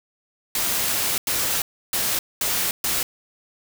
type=noise bursts at uneven times; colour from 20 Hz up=white; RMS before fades=-23 dBFS; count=5; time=0.55-1.18 / 1.27-1.62 / 1.93-2.19 / 2.41-2.71 / 2.84-3.03 s; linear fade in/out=2 ms; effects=none